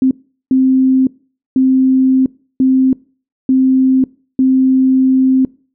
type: tone bursts at uneven times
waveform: sine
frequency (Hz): 261.6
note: C4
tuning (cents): 0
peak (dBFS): -7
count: 6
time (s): 0.02-0.11 / 0.51-1.07 / 1.56-2.26 / 2.6-2.93 / 3.49-4.04 / 4.39-5.45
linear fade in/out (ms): 2
effects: noise-tail reverb RT60 0.4 s tail -23 dB re dry